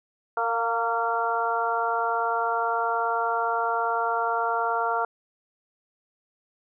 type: harmonic tone with a mistuned harmonic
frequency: 229.7 Hz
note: A#3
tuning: 25 cents flat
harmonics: 2 / 3 / 4 / 5 / 6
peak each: -31 / -28 / -28 / -32 / -28 dBFS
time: 0.37-5.05 s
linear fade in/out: 2 ms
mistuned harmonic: 3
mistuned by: +23 cents
effects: none